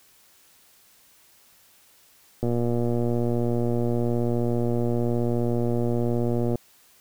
click train, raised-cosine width 2 ms, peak -13 dBFS, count 492, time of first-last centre 2.43-6.556 s, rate 119 Hz, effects white hiss -57 dBFS RMS until 7 s

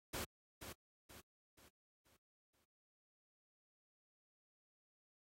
pink noise with echo, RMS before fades -44 dBFS, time 0.13-0.25 s, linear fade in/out 10 ms, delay 480 ms, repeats 5, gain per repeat -7 dB, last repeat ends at 2.65 s, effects high-pass 60 Hz 12 dB/octave + AAC 48 kbps

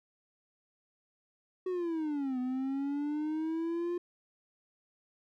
triangle linear two-way sweep, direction down then up, 374.3 to 249.7 to 352.8 Hz, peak -29 dBFS, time 1.66-3.98 s, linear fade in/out 5 ms, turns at 2.39 s, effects none

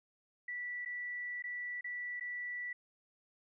sine tone with dropouts, 1960 Hz, B6, 14 cents flat, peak -38 dBFS, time 0.48-2.73 s, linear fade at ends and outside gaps 5 ms, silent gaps 0.85-0.858 / 1.424-1.439 / 1.81-1.843 / 2.198-2.208 s, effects none

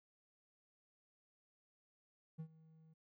triangle tone with ADSR envelope, 159.6 Hz, D#3, 44 cents sharp, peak -40 dBFS, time 2.38-2.94 s, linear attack 20 ms, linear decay 74 ms, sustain -20 dB, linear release 13 ms, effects none

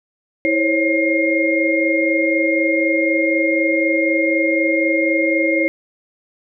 sine tone cluster, 325.7 / 531 / 555 / 2131 Hz, E4 / C5 / C#5 / C7, -21 / +25 / +2 / +31 cents, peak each -18 / -23 / -21 / -18 dBFS, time 0.45-5.68 s, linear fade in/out 0 ms, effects none

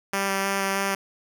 5% pulse tone with vibrato, 195.7 Hz, G3, 3 cents flat, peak -12 dBFS, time 0.13-0.95 s, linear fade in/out 5 ms, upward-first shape square, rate 3.2 Hz, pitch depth 8 cents each way, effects none

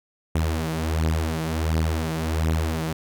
sawtooth beating tone pair, 79.4 / 80.8 Hz, D#2 / E2, +36 / -34 cents, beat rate 1.4 Hz, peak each -20 / -22 dBFS, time 0.35-2.93 s, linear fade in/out 5 ms, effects none

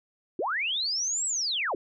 sine linear two-way sweep, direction up then down, 289.1 to 7910 to 289.1 Hz, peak -26 dBFS, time 0.39-1.75 s, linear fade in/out 2 ms, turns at 1.26 s, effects none

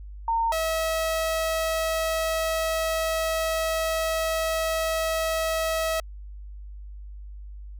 sine / sawtooth tone pair in turn, 915 / 645.4 Hz, A#5 / E5, -32 / -37 cents, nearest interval tritone, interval 605 cents, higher first, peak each -21 / -20 dBFS, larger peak second, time 0.28-0.52 / 0.52-6 s, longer second, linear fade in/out 2 ms, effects added 50 Hz sine -37 dBFS peak until 7.79 s

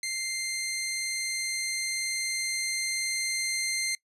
15% pulse tone with level ramp, 2093 Hz, C7, in tune, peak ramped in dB -24 to -21 dBFS, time 0.03-3.95 s, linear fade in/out 2 ms, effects noise-tail reverb RT60 0.1 s tail -22 dB re dry + resampled to 32000 Hz

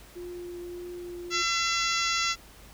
sine tone with vibrato, 351.9 Hz, F4, 13 cents sharp, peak -36 dBFS, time 0.15-1.43 s, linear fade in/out 20 ms, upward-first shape triangle, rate 1.7 Hz, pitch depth 10 cents each way
harmonic tone, 676 Hz, E5, 43 cents sharp, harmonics 2 / 3 / 4 / 5 / 6 / 7 / 8 / 9 / 10, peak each -30 / -32 / -33 / -34 / -35 / -35 / -36 / -37 / -37 dBFS, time 1.3-2.36 s, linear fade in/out 50 ms
effects added 50 Hz sine -52 dBFS peak until 2.73 s + pink hiss -52 dBFS RMS until 2.73 s

